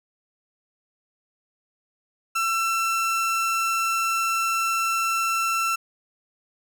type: tone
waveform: 30% pulse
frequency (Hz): 1342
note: E6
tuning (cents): +31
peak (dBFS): -19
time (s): 2.35-5.76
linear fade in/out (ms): 10
effects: none